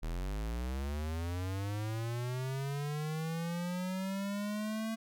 square linear sweep, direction up, 38.58 to 225.3 Hz, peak -35 dBFS, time 0.02-4.96 s, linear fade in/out 20 ms, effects none

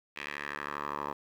10% pulse tone with band-pass filter sweep, 72.5 Hz, D2, 22 cents flat, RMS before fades -38 dBFS, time 0.16-1.13 s, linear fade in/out 5 ms, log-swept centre 2400 to 890 Hz, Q 2.5, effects 10-bit

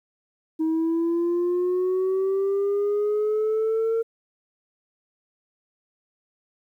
sine linear sweep, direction up, 316.4 to 456.8 Hz, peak -18 dBFS, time 0.59-4.03 s, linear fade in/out 20 ms, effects tanh soft clip ceiling -19 dBFS + 10-bit

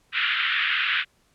pink band-pass noise, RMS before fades -24 dBFS, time 0.12-1.05 s, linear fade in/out 50 ms, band 1400 to 3400 Hz, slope 48 dB/octave, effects pink hiss -64 dBFS RMS until 1.34 s + low-pass 11000 Hz 12 dB/octave

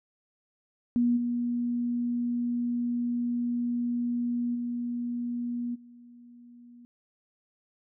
sine tone with level steps, 240.5 Hz, B3, 46 cents flat, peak -21 / -26 / -29 / -48 dBFS, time 0.96-6.85 s, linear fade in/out 0 ms, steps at 1.16 / 4.54 / 5.74 s, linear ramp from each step 20 ms, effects none

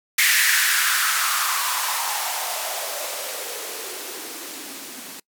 violet noise with band-pass filter sweep, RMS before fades -24 dBFS, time 0.18-5.2 s, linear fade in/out 5 ms, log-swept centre 2000 to 230 Hz, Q 4.2, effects noise-tail reverb RT60 0.1 s tail -24 dB re dry

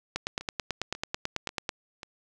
two click trains, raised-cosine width 0.2 ms, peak -23 / -12 dBFS, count 4 / 15, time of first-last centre 0.41-2.032 / 0.16-1.692 s, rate 1.85 / 9.14 Hz, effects none

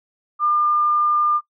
sine tone, 1202 Hz, D6, 40 cents sharp, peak -15 dBFS, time 0.39-1.41 s, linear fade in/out 50 ms, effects noise-tail reverb RT60 0.1 s tail -21 dB re dry

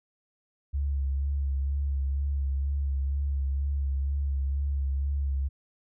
sine tone with vibrato, 69.3 Hz, C#2, in tune, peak -25 dBFS, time 0.73-5.49 s, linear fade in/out 20 ms, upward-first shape sine, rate 2.1 Hz, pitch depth 33 cents each way, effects none

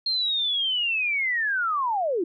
sine linear sweep, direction down, 4228 to 315.2 Hz, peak -22 dBFS, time 0.06-2.24 s, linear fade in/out 5 ms, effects none

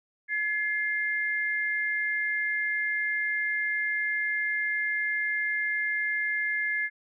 sine tone pair together, 1707 / 2104 Hz, G#6 / C7, +47 / +9 cents, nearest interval major third, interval 362 cents, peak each -28 / -29 dBFS, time 0.28-6.9 s, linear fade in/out 50 ms, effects none

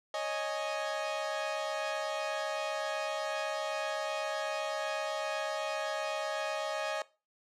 sawtooth chord, C# suspended second, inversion none, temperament equal, 554.4 / 622.3 / 830.6 Hz, C#5 / D#5 / G#5, 0 / 0 / 0 cents, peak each -35 / -31 / -35 dBFS, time 0.14-7.02 s, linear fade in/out 2 ms, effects noise-tail reverb RT60 0.3 s tail -19 dB re dry + low-pass 6000 Hz 12 dB/octave

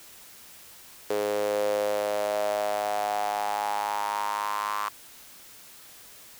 sawtooth tone with high-pass filter sweep, 103.83 Hz, G#2, in tune, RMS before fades -28 dBFS, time 1.1-4.89 s, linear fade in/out 5 ms, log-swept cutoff 450 to 1100 Hz, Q 6.9, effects white hiss -49 dBFS RMS until 6.39 s

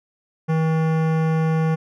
sine tone with hard clipping, 160 Hz, D#3, 49 cents sharp, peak -19 dBFS, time 0.48-1.76 s, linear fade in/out 20 ms, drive 18 dB, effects none

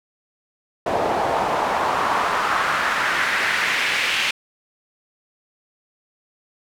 pink noise with band-pass filter sweep, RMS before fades -21 dBFS, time 0.86-4.31 s, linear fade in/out 5 ms, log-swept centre 630 to 2600 Hz, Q 2.1, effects none

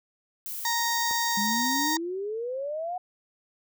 violet noise, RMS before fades -35 dBFS, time 0.46-1.96 s, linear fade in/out 0 ms
harmonic tone, 932.3 Hz, A#5, in tune, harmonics 1 / 2 / 4 / 5 / 6 / 7 / 8, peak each -28 / -31 / -34 / -35 / -36 / -36 / -37 dBFS, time 0.65-1.97 s, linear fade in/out 2 ms
click, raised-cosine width 1 ms, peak -26 dBFS, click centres 1.111 s
sine exponential sweep, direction up, 199 to 740 Hz, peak -29 dBFS, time 1.37-2.98 s, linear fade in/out 5 ms
effects none

